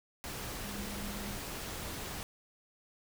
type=tone in noise; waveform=sine; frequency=202.3 Hz; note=G#3; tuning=45 cents flat; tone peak=-43 dBFS; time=0.64-1.36 s; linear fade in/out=0 ms; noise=pink; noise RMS=-41 dBFS; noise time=0.24-2.23 s; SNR=-5 dB; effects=none